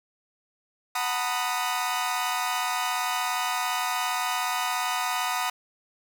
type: chord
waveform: sawtooth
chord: B major seventh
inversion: second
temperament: equal with one note detuned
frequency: 740 / 910.5 / 987.8 / 1244.5 Hz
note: F#5 / A#5 / B5 / D#6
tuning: 0 / -41 / 0 / 0 cents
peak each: -27 / -30 / -27 / -27 dBFS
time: 0.95-5.5 s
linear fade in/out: 5 ms
effects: none